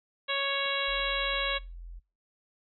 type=harmonic tone; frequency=554.4 Hz; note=C#5; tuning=in tune; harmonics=1 / 2 / 3 / 4 / 5 / 6 / 7; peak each=-35 / -35 / -35 / -35 / -35 / -35 / -35 dBFS; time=0.28-1.59 s; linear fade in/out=20 ms
type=click train; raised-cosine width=1 ms; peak=-39 dBFS; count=3; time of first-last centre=0.66-1.336 s; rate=2.96 Hz
type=tone; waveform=sine; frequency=42.84 Hz; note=F1; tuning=33 cents flat; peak=-40 dBFS; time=0.87-2 s; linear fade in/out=20 ms
effects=noise-tail reverb RT60 0.3 s tail -23 dB re dry